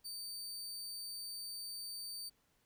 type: tone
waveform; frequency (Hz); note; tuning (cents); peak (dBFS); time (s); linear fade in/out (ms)
sawtooth; 4600; D8; -37; -40; 0.04-2.3; 20
effects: pink hiss -75 dBFS RMS until 2.65 s